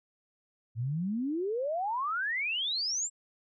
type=exponential sweep; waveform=sine; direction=up; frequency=108.4 to 7700 Hz; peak=-29 dBFS; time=0.75-3.1 s; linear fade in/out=50 ms; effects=none